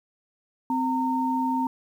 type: tone pair together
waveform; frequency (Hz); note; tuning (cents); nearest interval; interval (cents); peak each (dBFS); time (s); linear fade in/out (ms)
sine; 258.7 / 917; C4 / A#5; -19 / -29; octave + minor seventh; 2190; -25; 0.7-1.67; 2
effects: 9-bit